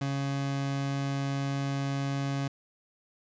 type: tone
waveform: 30% pulse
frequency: 138.59 Hz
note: C#3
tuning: in tune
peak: -26 dBFS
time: 0.01-2.48 s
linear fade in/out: 5 ms
effects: resampled to 16000 Hz